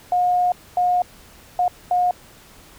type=tone bursts at uneven times; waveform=sine; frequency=718 Hz; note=F5; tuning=48 cents sharp; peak=-15 dBFS; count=4; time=0.12-0.52 / 0.77-1.02 / 1.59-1.68 / 1.91-2.11 s; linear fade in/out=2 ms; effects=pink hiss -47 dBFS RMS until 2.78 s